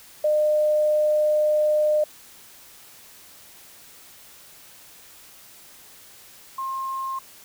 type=tone pair in turn; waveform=sine; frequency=606 / 1064.6 Hz; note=D#5 / C6; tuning=-46 / +30 cents; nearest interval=minor seventh; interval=976 cents; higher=second; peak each=-17 / -26 dBFS; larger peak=first; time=0.24-2.04 / 6.58-7.19 s; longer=first; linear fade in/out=5 ms; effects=white hiss -48 dBFS RMS until 7.44 s